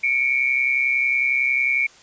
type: tone pair together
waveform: sine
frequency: 2217 / 2348 Hz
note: C#7 / D7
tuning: 0 / -1 cents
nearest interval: minor second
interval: 99 cents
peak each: -20 dBFS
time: 0.03-1.87 s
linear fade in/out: 10 ms
effects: white hiss -49 dBFS RMS until 2.02 s + resampled to 16000 Hz